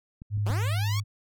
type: clicks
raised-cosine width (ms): 5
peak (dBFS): -29 / -29 / -21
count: 3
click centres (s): 0.219 / 0.375 / 0.503
type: tone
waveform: sine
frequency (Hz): 103.5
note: G#2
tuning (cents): -5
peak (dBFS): -24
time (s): 0.3-1.04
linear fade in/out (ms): 50
type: linear sweep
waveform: 10% pulse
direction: up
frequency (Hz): 164.81 to 1140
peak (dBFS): -25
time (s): 0.46-1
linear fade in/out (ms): 2
effects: none